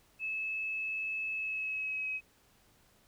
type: tone with pitch glide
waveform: sine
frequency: 2601 to 2545 Hz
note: E7 to D#7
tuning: -24 to +39 cents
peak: -33 dBFS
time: 0.19-2.21 s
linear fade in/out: 50 ms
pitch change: -37 cents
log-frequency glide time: 1.32-2.08 s
effects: pink hiss -66 dBFS RMS until 3.07 s